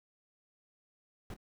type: noise with echo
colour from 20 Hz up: brown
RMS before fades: -43 dBFS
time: 1.3-1.34 s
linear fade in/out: 2 ms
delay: 25 ms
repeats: 1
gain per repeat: -13 dB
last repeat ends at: 1.365 s
effects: none